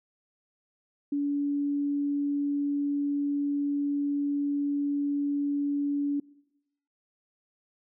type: tone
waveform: sine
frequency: 286 Hz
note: D4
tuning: 46 cents flat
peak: -25 dBFS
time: 1.12-6.2 s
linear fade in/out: 5 ms
effects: noise-tail reverb RT60 0.9 s tail -23 dB re dry